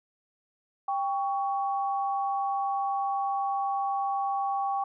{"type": "tone pair together", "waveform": "sine", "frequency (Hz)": [792, 1120], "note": ["G5", "C#6"], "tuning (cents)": [18, 18], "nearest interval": "tritone", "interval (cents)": 600, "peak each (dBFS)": [-27, -32], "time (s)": [0.88, 4.84], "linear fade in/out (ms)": 5, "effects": []}